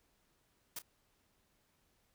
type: noise with echo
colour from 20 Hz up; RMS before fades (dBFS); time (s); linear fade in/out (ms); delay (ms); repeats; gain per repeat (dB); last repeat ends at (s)
white; -42; 0.76-0.79; 5; 31; 1; -14; 0.821
effects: pink hiss -75 dBFS RMS until 2.14 s

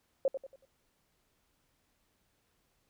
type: tone with echo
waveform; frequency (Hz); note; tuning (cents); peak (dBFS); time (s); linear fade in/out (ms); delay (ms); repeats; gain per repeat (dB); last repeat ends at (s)
sine; 538; C5; +48; -24; 0.25-0.28; 2; 93; 4; -9; 0.652
effects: pink hiss -75 dBFS RMS until 2.89 s

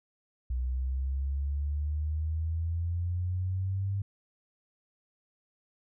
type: exponential sweep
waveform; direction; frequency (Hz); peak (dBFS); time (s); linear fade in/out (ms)
sine; up; 61.74 to 99.7; -28; 0.5-4.02; 5
effects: none

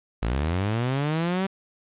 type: linear sweep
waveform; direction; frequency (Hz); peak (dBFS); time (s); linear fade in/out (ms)
sawtooth; up; 51 to 196; -19; 0.22-1.47; 10
effects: resampled to 8000 Hz + 8-bit

